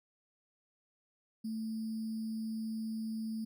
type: tone with sample-and-hold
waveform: sine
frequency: 221.3 Hz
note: A3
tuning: 10 cents sharp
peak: -35 dBFS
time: 1.44-3.45 s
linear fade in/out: 10 ms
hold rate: 4900 Hz
effects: none